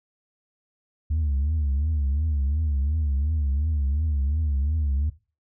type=tone with vibrato; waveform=sine; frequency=73.42 Hz; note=D2; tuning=in tune; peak=-19 dBFS; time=1.1-5.1 s; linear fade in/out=10 ms; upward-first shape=triangle; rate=2.8 Hz; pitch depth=170 cents each way; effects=noise-tail reverb RT60 0.3 s tail -17 dB re dry + tanh soft clip ceiling -19 dBFS